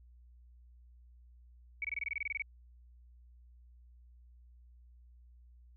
sine tone bursts, 2257 Hz, C#7, 31 cents sharp, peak -33 dBFS, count 13, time 1.82-2.421 s, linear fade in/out 2 ms, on 25 ms, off 23 ms, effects added 60 Hz sine -56 dBFS peak until 5.76 s

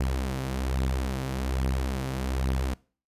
sawtooth beating tone pair, 65.3 / 66.5 Hz, C2 / C2, -3 / +29 cents, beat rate 1.2 Hz, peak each -24 / -28 dBFS, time 0-2.74 s, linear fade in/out 5 ms, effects noise-tail reverb RT60 0.4 s tail -23 dB re dry + resampled to 32000 Hz

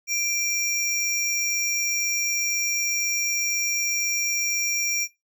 square tone pair together, 2378 / 5652 Hz, D7 / F8, +21 / +20 cents, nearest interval octave + minor third, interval 1499 cents, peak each -26 dBFS, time 0.07-5.08 s, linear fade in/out 50 ms, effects noise-tail reverb RT60 0.2 s tail -18 dB re dry

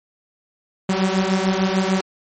sawtooth beating tone pair, 186.6 / 193.3 Hz, F#3 / G3, +15 / -24 cents, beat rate 6.7 Hz, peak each -16 dBFS, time 0.89-2.01 s, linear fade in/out 5 ms, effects low-pass 11000 Hz 12 dB/octave + MP3 32 kbps

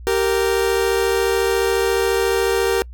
40% pulse tone pair together, 390 / 464.2 Hz, G4 / A#4, -9 / -7 cents, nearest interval minor third, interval 302 cents, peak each -18 dBFS, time 0.07-2.82 s, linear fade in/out 0 ms, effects noise-tail reverb RT60 0.1 s tail -26 dB re dry + added 60 Hz sine -33 dBFS peak until 2.93 s

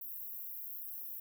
pink high-pass noise, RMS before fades -44 dBFS, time 0.01-1.2 s, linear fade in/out 5 ms, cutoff 12000 Hz, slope 96 dB/octave, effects none

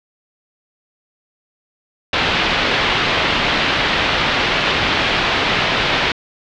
white low-pass noise, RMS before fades -17 dBFS, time 2.13-6.12 s, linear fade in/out 2 ms, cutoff 3600 Hz, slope 24 dB/octave, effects low-pass 6000 Hz 12 dB/octave

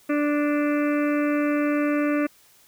harmonic tone, 293.7 Hz, D4, in tune, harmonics 1 / 2 / 4 / 5 / 6 / 7 / 8 / 9, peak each -21 / -27 / -33 / -35 / -37 / -38 / -39 / -40 dBFS, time 0.09-2.27 s, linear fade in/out 10 ms, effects white hiss -56 dBFS RMS until 2.67 s

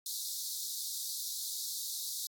pink high-pass noise, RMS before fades -38 dBFS, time 0.06-2.27 s, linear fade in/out 2 ms, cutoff 3700 Hz, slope 96 dB/octave, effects AAC 64 kbps

